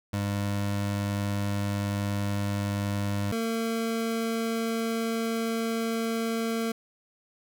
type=tone pair in turn; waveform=25% pulse; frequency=101.2 / 227.2 Hz; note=G#2 / A#3; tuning=-44 / -44 cents; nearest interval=octave + major second; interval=1400 cents; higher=second; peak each=-23 dBFS; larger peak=neither; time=0.13-3.32 / 3.32-6.72 s; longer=second; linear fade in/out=5 ms; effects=none